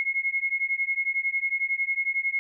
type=beating tone pair; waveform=sine; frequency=2161 / 2172 Hz; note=C#7 / C#7; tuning=-45 / -36 cents; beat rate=11 Hz; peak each=-27 dBFS; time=0-2.39 s; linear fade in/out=0 ms; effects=none